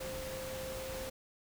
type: tone in noise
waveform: sine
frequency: 523.3 Hz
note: C5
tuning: in tune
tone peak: -41 dBFS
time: 0-1.1 s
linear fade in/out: 10 ms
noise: pink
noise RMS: -44 dBFS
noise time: 0-1.1 s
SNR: 0 dB
effects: none